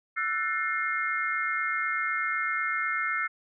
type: chord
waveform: sine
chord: F# half-diminished seventh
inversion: third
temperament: just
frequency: 1332 / 1480 / 1776 / 2131 Hz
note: E6 / F#6 / A6 / C7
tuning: +18 / 0 / +16 / +31 cents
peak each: -31 / -34 / -33 / -30 dBFS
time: 0.16-3.28 s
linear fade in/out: 20 ms
effects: none